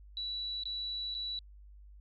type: tone with dropouts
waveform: sine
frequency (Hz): 3936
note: B7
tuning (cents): -7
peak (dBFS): -35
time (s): 0.17-1.39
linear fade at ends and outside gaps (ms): 1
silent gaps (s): 0.636-0.655 / 1.143-1.149
effects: added 50 Hz sine -51 dBFS peak until 2 s